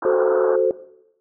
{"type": "band-pass noise", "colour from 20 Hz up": "white", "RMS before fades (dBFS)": -28, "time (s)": [0.02, 0.56], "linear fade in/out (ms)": 5, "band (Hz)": [290, 1500], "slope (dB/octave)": 96}
{"type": "chord", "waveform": "sine", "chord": "F# diminished", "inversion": "none", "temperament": "equal", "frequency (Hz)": [370, 440, 523.3], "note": ["F#4", "A4", "C5"], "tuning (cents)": [0, 0, 0], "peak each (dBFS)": -19, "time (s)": [0.05, 0.71], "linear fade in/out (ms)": 2}
{"effects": ["noise-tail reverb RT60 0.8 s tail -17 dB re dry"]}